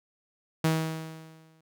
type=tone with exponential decay; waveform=sawtooth; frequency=160 Hz; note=D#3; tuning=49 cents sharp; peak=-17 dBFS; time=0.64-1.61 s; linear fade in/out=5 ms; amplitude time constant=210 ms; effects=none